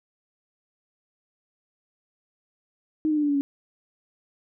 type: tone with pitch steps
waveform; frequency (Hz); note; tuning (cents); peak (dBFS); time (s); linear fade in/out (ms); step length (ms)
sine; 311.1 / 304.5 / 298.1 / 291.8 / 285.6 / 279.6; D#4 / D#4 / D4 / D4 / D4 / C#4; 0 / -37 / +26 / -11 / -48 / +15; -20; 3.05-3.41; 0; 60
effects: none